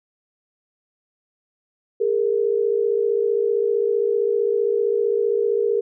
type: tone pair together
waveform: sine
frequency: 408.4 / 463.8 Hz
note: G#4 / A#4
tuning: -29 / -9 cents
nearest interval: major second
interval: 220 cents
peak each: -20 dBFS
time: 2-5.81 s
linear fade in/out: 10 ms
effects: none